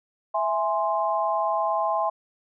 sine chord, E augmented, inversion none, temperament equal, 659.3 / 830.6 / 1046.5 Hz, E5 / G#5 / B#5, 0 / 0 / 0 cents, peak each -26 dBFS, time 0.34-2.1 s, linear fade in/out 10 ms, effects none

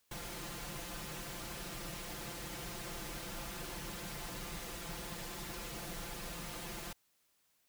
pink noise with comb filter, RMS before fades -44 dBFS, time 0.11-6.93 s, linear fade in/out 5 ms, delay 5.8 ms, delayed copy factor +1, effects white hiss -75 dBFS RMS until 7.68 s

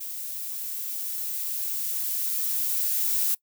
violet noise with level ramp, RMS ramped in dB -35 to -24 dBFS, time 0-3.35 s, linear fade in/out 10 ms, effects noise-tail reverb RT60 0.1 s tail -22 dB re dry

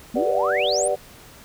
sine exponential sweep, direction up, 220 to 9956 Hz, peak -23 dBFS, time 0.14-0.88 s, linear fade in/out 5 ms
sine chord, G major seventh, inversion none, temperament equal with one note detuned, 392 / 490.2 / 587.3 / 740 Hz, G4 / B4 / D5 / F#5, 0 / -13 / 0 / 0 cents, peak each -28 / -25 / -22 / -27 dBFS, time 0.15-0.96 s, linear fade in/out 20 ms
effects pink hiss -46 dBFS RMS until 1.44 s

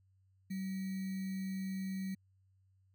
sine tone with sample-and-hold, 190.5 Hz, G3, 49 cents flat, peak -36 dBFS, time 0.5-2.15 s, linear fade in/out 10 ms, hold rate 2100 Hz, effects added 95 Hz sine -67 dBFS peak until 2.94 s

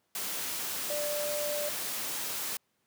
sine tone in noise, 590 Hz, D5, 8 cents sharp, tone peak -32 dBFS, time 0.9-1.69 s, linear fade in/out 2 ms, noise white, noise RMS -35 dBFS, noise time 0.15-2.57 s, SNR 0 dB, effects pink hiss -75 dBFS RMS until 2.86 s + high-pass 150 Hz 12 dB/octave

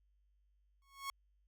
sawtooth tone with exponential growth, 1100 Hz, C#6, 14 cents flat, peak -33 dBFS, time 0.82-1.1 s, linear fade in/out 1 ms, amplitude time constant 59 ms, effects added 50 Hz sine -70 dBFS peak until 1.47 s

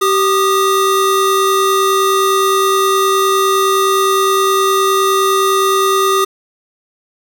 square tone pair together, 386 / 1227.7 Hz, G4 / D#6, -27 / -24 cents, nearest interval octave + minor sixth, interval 2003 cents, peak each -14 dBFS, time 0.01-6.25 s, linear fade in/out 10 ms, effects none

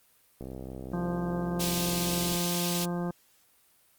click train, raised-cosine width 2 ms, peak -26 dBFS, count 127, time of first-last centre 0.41-2.348 s, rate 65 Hz
harmonic tone, 174.61 Hz, F3, in tune, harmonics 1 / 2 / 3 / 4 / 5 / 6 / 7 / 9, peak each -30 / -36 / -40 / -42 / -44 / -46 / -47 / -49 dBFS, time 0.93-3.11 s, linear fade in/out 5 ms
pink high-pass noise, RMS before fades -33 dBFS, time 1.59-2.86 s, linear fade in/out 20 ms, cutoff 2700 Hz, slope 24 dB/octave
effects white hiss -64 dBFS RMS until 3.98 s + Opus 32 kbps

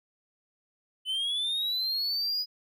triangle linear sweep, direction up, 3000 to 4978 Hz, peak -26 dBFS, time 1.05-2.46 s, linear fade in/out 50 ms, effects none

